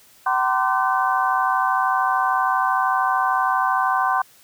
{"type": "tone cluster", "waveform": "sine", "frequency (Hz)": [762, 937, 1037, 1170, 1523], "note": ["G5", "A#5", "C6", "D6", "F#6"], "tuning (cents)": [-49, 9, -16, -7, 50], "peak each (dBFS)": [-22, -28, -21, -25, -25], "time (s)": [0.26, 4.22], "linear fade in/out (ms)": 5, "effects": ["white hiss -52 dBFS RMS until 4.43 s"]}